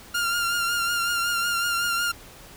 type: tone with vibrato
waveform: sawtooth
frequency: 1396.9 Hz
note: F6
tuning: in tune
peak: -19 dBFS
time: 0.14-2.12 s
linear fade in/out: 10 ms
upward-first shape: triangle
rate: 5.4 Hz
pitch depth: 37 cents each way
effects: pink hiss -46 dBFS RMS until 2.56 s